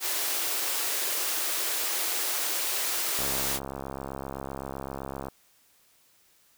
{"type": "high-pass noise", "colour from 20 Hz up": "white", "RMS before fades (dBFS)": -29, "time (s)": [0, 3.6], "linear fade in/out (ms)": 50, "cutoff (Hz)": 300, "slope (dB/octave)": 48}
{"type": "click train", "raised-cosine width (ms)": 1, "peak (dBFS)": -21, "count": 143, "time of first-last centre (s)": [3.19, 5.284], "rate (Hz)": 67.8}
{"effects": ["white hiss -63 dBFS RMS until 6.57 s"]}